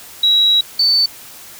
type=tone pair in turn; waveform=sine; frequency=3874 / 4521 Hz; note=B7 / C#8; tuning=-34 / +33 cents; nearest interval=minor third; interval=267 cents; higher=second; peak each=-9 / -10 dBFS; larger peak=first; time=0.23-0.61 / 0.79-1.06 s; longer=first; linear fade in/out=5 ms; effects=white hiss -37 dBFS RMS until 1.59 s